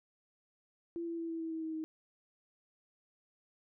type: tone with pitch steps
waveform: sine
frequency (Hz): 338.3 / 335 / 331.7 / 328.5 / 325.3 / 322.1 / 318.9 / 315.8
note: E4 / E4 / E4 / E4 / E4 / E4 / D#4 / D#4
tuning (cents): +45 / +28 / +11 / -6 / -23 / -40 / +43 / +26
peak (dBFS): -36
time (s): 0.96-1.84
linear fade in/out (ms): 0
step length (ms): 110
effects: none